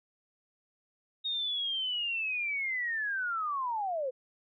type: linear sweep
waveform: sine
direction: down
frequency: 3737 to 491.2 Hz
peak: -30 dBFS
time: 1.24-4.11 s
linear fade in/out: 20 ms
effects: none